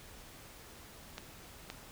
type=clicks; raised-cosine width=0.2 ms; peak=-24 dBFS; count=2; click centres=1.181 / 1.701 s; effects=pink hiss -53 dBFS RMS until 1.91 s